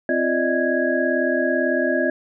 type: tone cluster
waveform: sine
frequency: 261.2 / 345.5 / 595 / 633 / 1657 Hz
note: C4 / F4 / D5 / D#5 / G#6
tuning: -3 / -19 / +22 / +30 / -4 cents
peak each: -24 dBFS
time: 0.09-2.1 s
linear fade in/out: 2 ms
effects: none